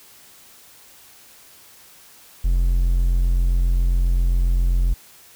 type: tone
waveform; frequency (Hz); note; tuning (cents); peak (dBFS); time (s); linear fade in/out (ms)
triangle; 43.75; F1; +4; -13; 2.44-4.94; 10
effects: white hiss -48 dBFS RMS until 5.35 s